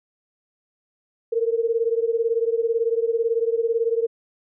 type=beating tone pair; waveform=sine; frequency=453.2 / 471.2 Hz; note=A#4 / A#4; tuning=-49 / +19 cents; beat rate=18 Hz; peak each=-21 / -23 dBFS; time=1.32-4.07 s; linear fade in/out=10 ms; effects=none